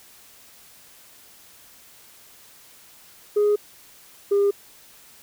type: tone pair in turn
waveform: sine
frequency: 415.3 / 402.5 Hz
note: G#4 / G4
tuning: 0 / +46 cents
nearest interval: minor second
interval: 54 cents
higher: first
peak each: -14 / -14 dBFS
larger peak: neither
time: 3.36-3.56 / 4.31-4.51 s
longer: neither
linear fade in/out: 10 ms
effects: tanh soft clip ceiling -14 dBFS + white hiss -50 dBFS RMS until 5.22 s